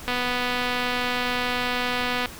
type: click train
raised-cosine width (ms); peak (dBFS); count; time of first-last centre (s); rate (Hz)
0.3; -10; 539; 0.08-2.258; 247
effects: pink hiss -40 dBFS RMS until 2.39 s